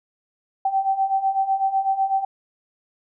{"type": "beating tone pair", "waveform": "sine", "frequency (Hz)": [770, 778], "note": ["G5", "G5"], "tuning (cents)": [-31, -13], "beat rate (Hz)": 8, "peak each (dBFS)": [-24, -20], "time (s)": [0.65, 2.25], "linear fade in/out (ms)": 5, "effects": []}